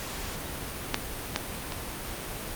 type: clicks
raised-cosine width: 0.2 ms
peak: -6 / -7 / -15 dBFS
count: 3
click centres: 0.944 / 1.361 / 1.722 s
effects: pink hiss -36 dBFS RMS until 2.55 s + Opus 48 kbps